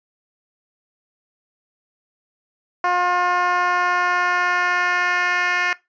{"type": "tone with band-pass filter sweep", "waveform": "10% pulse", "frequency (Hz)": 356.7, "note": "F4", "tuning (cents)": 37, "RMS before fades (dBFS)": -19, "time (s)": [2.84, 5.73], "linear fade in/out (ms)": 2, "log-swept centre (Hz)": [950, 2000], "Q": 1.6, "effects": ["noise-tail reverb RT60 0.2 s tail -20 dB re dry", "resampled to 16000 Hz"]}